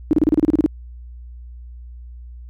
sine tone bursts, 308.3 Hz, D#4, 16 cents flat, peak -10 dBFS, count 11, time 0.11-0.661 s, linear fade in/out 0 ms, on 21 ms, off 32 ms, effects added 60 Hz sine -34 dBFS peak until 2.49 s

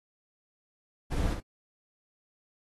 brown noise with echo, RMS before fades -30 dBFS, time 1.1-1.35 s, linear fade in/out 20 ms, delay 56 ms, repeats 1, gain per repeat -5 dB, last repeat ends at 1.406 s, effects AAC 32 kbps

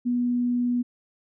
sine tone with vibrato, 243.9 Hz, B3, 21 cents flat, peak -21 dBFS, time 0.05-0.83 s, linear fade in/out 20 ms, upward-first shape sine, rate 20 Hz, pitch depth 12 cents each way, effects none

